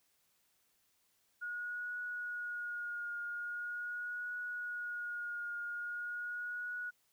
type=tone with vibrato; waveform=sine; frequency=1442 Hz; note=F#6; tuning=45 cents flat; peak=-38 dBFS; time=1.41-6.91 s; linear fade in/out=20 ms; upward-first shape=triangle; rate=0.42 Hz; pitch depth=25 cents each way; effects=white hiss -75 dBFS RMS until 7.12 s